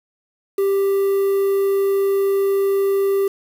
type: tone with quantisation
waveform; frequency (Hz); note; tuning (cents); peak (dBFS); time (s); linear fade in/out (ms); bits
triangle; 393.5; G4; +7; -13; 0.58-3.28; 5; 6
effects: none